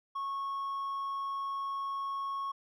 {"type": "tone with hard clipping", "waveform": "sine", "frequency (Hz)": 1100, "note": "C#6", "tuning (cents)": -14, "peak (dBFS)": -34, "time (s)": [0.15, 2.52], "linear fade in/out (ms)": 10, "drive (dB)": 2, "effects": []}